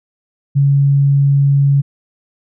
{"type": "tone", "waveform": "sine", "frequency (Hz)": 140, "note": "C#3", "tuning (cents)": 18, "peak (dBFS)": -8, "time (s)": [0.55, 1.82], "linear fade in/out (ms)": 20, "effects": []}